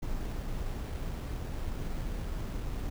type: noise with sample-and-hold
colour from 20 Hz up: brown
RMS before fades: -35 dBFS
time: 0.02-2.9 s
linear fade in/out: 10 ms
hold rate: 6300 Hz
effects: none